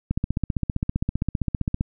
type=click train; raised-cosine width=5 ms; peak=-10 dBFS; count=27; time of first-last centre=0.11-1.809 s; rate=15.3 Hz; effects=none